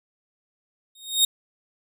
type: tone with exponential growth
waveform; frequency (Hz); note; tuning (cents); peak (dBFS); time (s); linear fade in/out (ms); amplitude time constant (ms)
sawtooth; 3718; A#7; -5; -10; 0.95-1.25; 5; 65
effects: none